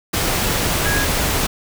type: tone in noise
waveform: sine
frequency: 1652 Hz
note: G#6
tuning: 10 cents flat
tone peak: -21 dBFS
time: 0.85-1.05 s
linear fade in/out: 10 ms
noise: pink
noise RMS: -19 dBFS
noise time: 0.13-1.47 s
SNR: -5 dB
effects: none